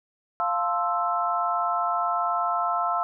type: chord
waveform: sine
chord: F major seventh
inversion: none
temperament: equal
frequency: 698.5 / 880 / 1046.5 / 1318.5 Hz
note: F5 / A5 / C6 / E6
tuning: 0 / 0 / 0 / 0 cents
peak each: -27 / -32 / -29 / -26 dBFS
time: 0.4-3.03 s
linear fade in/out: 0 ms
effects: none